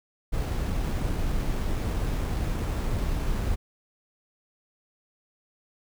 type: noise with sample-and-hold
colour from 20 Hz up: brown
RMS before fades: -27 dBFS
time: 0.32-3.56 s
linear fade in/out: 20 ms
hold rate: 8820 Hz
effects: none